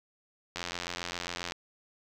click train, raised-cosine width 0.2 ms, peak -17 dBFS, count 85, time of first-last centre 0.56-1.521 s, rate 87.4 Hz, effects 9-bit

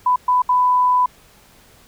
sine tone bursts at uneven times, 997 Hz, B5, 16 cents sharp, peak -12 dBFS, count 3, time 0.06-0.16 / 0.28-0.42 / 0.49-1.06 s, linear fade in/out 5 ms, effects pink hiss -50 dBFS RMS until 1.87 s

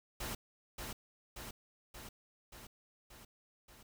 pink noise with echo, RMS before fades -41 dBFS, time 0.2-0.35 s, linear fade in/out 5 ms, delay 580 ms, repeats 6, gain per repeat -3 dB, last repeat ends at 3.83 s, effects none

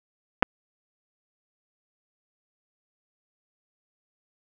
clicks, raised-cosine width 0.5 ms, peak -4 dBFS, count 2, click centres 0.425 / 0.429 s, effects 7-bit

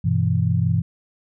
sine chord, E minor, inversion first, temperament equal, 98 / 123.47 / 164.81 Hz, G2 / B2 / E3, 0 / 0 / 0 cents, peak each -21 dBFS, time 0.04-0.82 s, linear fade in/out 10 ms, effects none

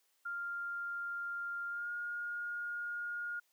sine tone with pitch glide, 1396.9 to 1425.4 Hz, F6 to F6, 0 to +35 cents, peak -37 dBFS, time 0.25-3.4 s, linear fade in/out 10 ms, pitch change +35 cents, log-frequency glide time 1.69-1.9 s, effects white hiss -75 dBFS RMS until 3.52 s + high-pass 400 Hz 12 dB/octave

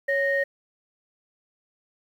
sine tone pair together, 554.4 / 1858.3 Hz, C#5 / A#6, 0 / -6 cents, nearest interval octave + major sixth, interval 2094 cents, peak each -23 dBFS, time 0.08-0.44 s, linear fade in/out 10 ms, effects tanh soft clip ceiling -13 dBFS + 9-bit

